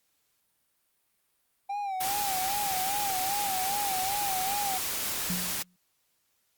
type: tone with vibrato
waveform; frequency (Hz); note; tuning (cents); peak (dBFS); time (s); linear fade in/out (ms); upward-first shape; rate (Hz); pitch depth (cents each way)
triangle; 784; G5; 0; -28; 1.69-4.78; 10; sine; 2.5; 86
type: noise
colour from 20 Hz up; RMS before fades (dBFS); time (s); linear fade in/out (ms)
white; -32; 2-5.63; 10
type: tone with exponential decay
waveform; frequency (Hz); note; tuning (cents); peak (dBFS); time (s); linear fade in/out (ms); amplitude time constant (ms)
sine; 180; F#3; -47; -28; 5.3-5.76; 0; 100
effects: white hiss -73 dBFS RMS until 6.57 s + Opus 48 kbps